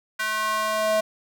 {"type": "tone with high-pass filter sweep", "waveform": "square", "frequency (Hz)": 216, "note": "A3", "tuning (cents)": -32, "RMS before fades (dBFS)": -24, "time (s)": [0.19, 1.01], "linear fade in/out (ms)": 10, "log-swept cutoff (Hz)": [1500, 610], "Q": 2.8, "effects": []}